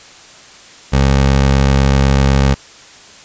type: tone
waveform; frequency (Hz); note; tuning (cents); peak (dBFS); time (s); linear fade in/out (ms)
20% pulse; 68; C#2; -33; -4; 0.92-2.55; 20
effects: white hiss -39 dBFS RMS until 3.24 s + resampled to 16000 Hz